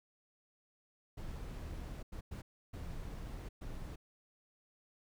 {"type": "noise bursts at uneven times", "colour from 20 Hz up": "brown", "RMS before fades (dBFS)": -44, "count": 5, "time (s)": [[1.17, 2.03], [2.12, 2.21], [2.31, 2.42], [2.73, 3.49], [3.61, 3.96]], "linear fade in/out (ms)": 10, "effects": []}